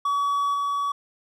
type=tone with level steps; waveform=triangle; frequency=1135 Hz; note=C#6; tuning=41 cents sharp; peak=-19 / -21 dBFS; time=0.05-0.92 s; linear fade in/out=5 ms; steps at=0.54 s; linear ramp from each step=2 ms; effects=none